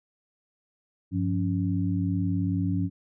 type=tone cluster; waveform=sine; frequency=98.3 / 177 / 279.1 Hz; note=G2 / F3 / C#4; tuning=+5 / +23 / +12 cents; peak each=-27 / -28 / -29 dBFS; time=1.11-2.9 s; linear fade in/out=50 ms; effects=none